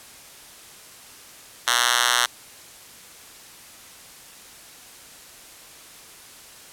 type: tone with high-pass filter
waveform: 5% pulse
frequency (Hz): 121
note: B2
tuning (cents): -35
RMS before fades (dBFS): -20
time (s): 1.67-2.26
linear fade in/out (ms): 5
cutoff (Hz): 1800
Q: 0.82
effects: white hiss -45 dBFS RMS until 6.72 s + low-pass 12000 Hz 12 dB/octave